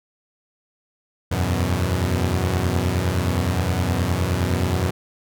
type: chord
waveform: sawtooth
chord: E suspended second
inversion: none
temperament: equal with one note detuned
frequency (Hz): 82.88 / 92.5 / 123.47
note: E2 / F#2 / B2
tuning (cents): +10 / 0 / 0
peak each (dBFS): -20 / -18 / -22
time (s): 1.31-4.91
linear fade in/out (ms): 10
effects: none